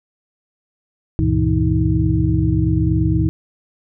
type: tone cluster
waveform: sine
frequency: 70 / 98.4 / 119.2 / 162.6 / 317.3 Hz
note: C#2 / G2 / A#2 / E3 / D#4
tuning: +18 / +7 / +39 / -23 / +34 cents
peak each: -20 dBFS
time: 1.19-3.29 s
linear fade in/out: 0 ms
effects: none